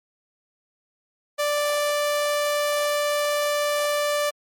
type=tone; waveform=sawtooth; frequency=587.3 Hz; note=D5; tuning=in tune; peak=-17 dBFS; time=1.38-4.31 s; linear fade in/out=20 ms; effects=MP3 64 kbps